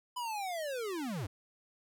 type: linear sweep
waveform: square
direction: down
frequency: 1006 to 82.7 Hz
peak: -36 dBFS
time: 0.16-1.27 s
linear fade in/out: 10 ms
effects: none